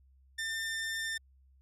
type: tone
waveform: sawtooth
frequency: 1797 Hz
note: A6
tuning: 36 cents sharp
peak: -30 dBFS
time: 0.38-1.18 s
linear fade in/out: 10 ms
effects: added 66 Hz sine -60 dBFS peak until 1.61 s + low-pass 11000 Hz 12 dB/octave